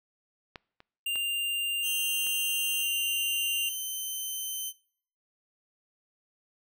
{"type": "clicks", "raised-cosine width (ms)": 0.3, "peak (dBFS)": [-24, -34, -26, -29], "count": 4, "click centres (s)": [0.558, 0.804, 1.157, 2.268]}
{"type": "tone", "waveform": "square", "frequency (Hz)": 2794, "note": "F7", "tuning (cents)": 0, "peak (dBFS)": -29, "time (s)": [1.06, 3.69], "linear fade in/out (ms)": 5}
{"type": "tone with pitch glide", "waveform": "5% pulse", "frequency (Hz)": [3136, 3077], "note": ["G7", "G7"], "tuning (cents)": [0, -33], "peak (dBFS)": -25, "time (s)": [1.82, 4.73], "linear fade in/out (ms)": 50, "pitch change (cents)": -33, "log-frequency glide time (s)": [2.79, 2.9]}
{"effects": ["noise-tail reverb RT60 0.6 s tail -24 dB re dry"]}